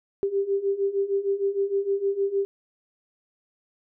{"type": "beating tone pair", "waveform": "sine", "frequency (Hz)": [391.9, 398.4], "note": ["G4", "G4"], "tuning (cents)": [0, 28], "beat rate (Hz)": 6.5, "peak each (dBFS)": [-27, -24], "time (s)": [0.23, 2.45], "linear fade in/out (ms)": 0, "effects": []}